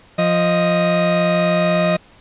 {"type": "tone pair together", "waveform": "40% pulse", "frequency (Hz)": [174.63, 622.3], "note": ["F3", "D#5"], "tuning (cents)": [0, 0], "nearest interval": "octave + minor seventh", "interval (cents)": 2200, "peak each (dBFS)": [-17, -15], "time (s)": [0.18, 1.97], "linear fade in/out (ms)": 10, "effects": ["pink hiss -48 dBFS RMS until 2.2 s", "resampled to 8000 Hz"]}